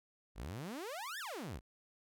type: exponential two-way sweep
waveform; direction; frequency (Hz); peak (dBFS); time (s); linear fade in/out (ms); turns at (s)
sawtooth; up then down; 45.27 to 1864.7 to 45.27; -38; 0.35-1.61; 50; 1.19
effects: none